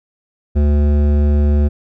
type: tone with hard clipping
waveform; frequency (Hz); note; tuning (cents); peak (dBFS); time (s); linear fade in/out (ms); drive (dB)
sine; 73.1; D2; -7; -12; 0.55-1.69; 20; 13
effects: none